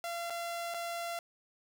sawtooth tone with dropouts, 684 Hz, F5, 36 cents flat, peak -32 dBFS, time 0.04-1.19 s, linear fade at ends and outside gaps 1 ms, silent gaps 0.299-0.304 / 0.74-0.744 s, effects none

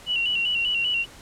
sine tone with vibrato, 2848 Hz, F7, 33 cents sharp, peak -21 dBFS, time 0.06-1.06 s, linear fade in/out 50 ms, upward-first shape square, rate 5.1 Hz, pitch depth 60 cents each way, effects pink hiss -46 dBFS RMS until 1.21 s + low-pass 10000 Hz 12 dB/octave

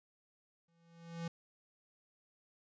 square tone with exponential growth, 167.8 Hz, E3, 31 cents sharp, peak -37 dBFS, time 0.68-1.28 s, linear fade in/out 5 ms, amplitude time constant 130 ms, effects resampled to 16000 Hz

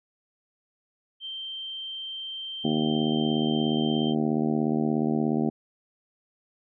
sine tone, 3136 Hz, G7, in tune, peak -33 dBFS, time 1.2-4.15 s, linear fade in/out 50 ms
harmonic tone, 76.9 Hz, D#2, 20 cents flat, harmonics 2 / 3 / 4 / 5 / 6 / 7 / 8 / 9 / 10, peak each -31 / -25 / -29 / -31 / -40 / -42 / -43 / -37 / -39 dBFS, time 2.64-5.5 s, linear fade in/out 10 ms
effects none

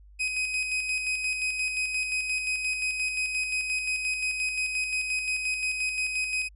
40% pulse tone with tremolo, 2516 Hz, D#7, 19 cents sharp, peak -24 dBFS, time 0.19-6.49 s, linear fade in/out 20 ms, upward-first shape square, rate 5.7 Hz, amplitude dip 40%, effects added 50 Hz sine -49 dBFS peak until 6.55 s + resampled to 24000 Hz

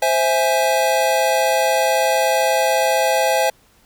square chord, C augmented, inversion none, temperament equal, 523.3 / 659.3 / 830.6 Hz, C5 / E5 / G#5, 0 / 0 / 0 cents, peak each -20 dBFS, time 0.02-3.5 s, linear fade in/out 5 ms, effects pink hiss -55 dBFS RMS until 3.85 s

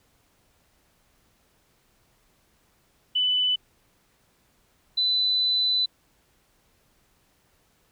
sine tone pair in turn, 2995 / 4001 Hz, F#7 / B7, +20 / +22 cents, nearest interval perfect fourth, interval 502 cents, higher second, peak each -20 dBFS, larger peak neither, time 3.15-3.56 / 4.97-5.86 s, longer second, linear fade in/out 10 ms, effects pink hiss -65 dBFS RMS until 7.91 s

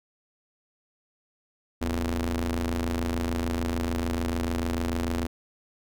sawtooth ring-modulated tone, 86.7 Hz, F2, 12 cents flat, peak -19 dBFS, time 1.81-5.27 s, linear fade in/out 10 ms, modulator 160 Hz, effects none

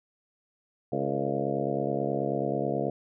harmonic tone with a mistuned harmonic, 69.3 Hz, C#2, in tune, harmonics 2 / 3 / 4 / 5 / 6 / 7 / 8 / 9 / 10, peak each -35 / -35 / -35 / -35 / -35 / -35 / -35 / -35 / -35 dBFS, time 0.92-2.9 s, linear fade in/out 5 ms, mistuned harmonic 6, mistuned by +61 cents, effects none

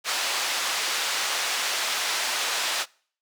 white band-pass noise, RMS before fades -27 dBFS, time 0.04-2.86 s, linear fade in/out 50 ms, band 610 to 5200 Hz, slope 12 dB/octave, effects noise-tail reverb RT60 0.5 s tail -25 dB re dry

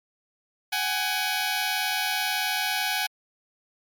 10% pulse tone pair together, 752.3 / 830.6 Hz, F#5 / G#5, +29 / 0 cents, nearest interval major second, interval 171 cents, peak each -19 dBFS, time 0.72-3.07 s, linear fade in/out 10 ms, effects MP3 96 kbps

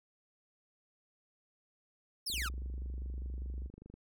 sawtooth exponential sweep, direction down, 5588 to 1174.7 Hz, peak -32 dBFS, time 2.26-2.49 s, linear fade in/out 10 ms
click train, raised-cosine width 3 ms, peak -39 dBFS, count 42, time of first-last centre 2.3-3.94 s, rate 25 Hz
sine tone, 62.9 Hz, B1, 32 cents sharp, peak -37 dBFS, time 2.32-3.7 s, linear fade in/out 50 ms
effects none

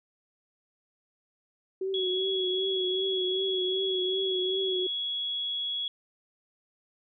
sine tone with vibrato, 376 Hz, F#4, 28 cents sharp, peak -28 dBFS, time 1.81-4.87 s, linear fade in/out 5 ms, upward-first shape triangle, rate 2.6 Hz, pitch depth 52 cents each way
sine tone, 3349 Hz, G#7, 14 cents sharp, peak -29 dBFS, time 1.94-5.88 s, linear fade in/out 2 ms
effects none

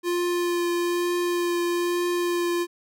square tone with vibrato, 349.2 Hz, F4, in tune, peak -23 dBFS, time 0.03-2.67 s, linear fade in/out 50 ms, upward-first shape triangle, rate 1.1 Hz, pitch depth 13 cents each way, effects none

